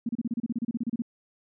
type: tone bursts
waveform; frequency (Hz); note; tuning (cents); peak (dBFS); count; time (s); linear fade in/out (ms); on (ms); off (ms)
sine; 233.1; A#3; 0; -25; 16; 0.06-1.021; 5; 31; 31
effects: none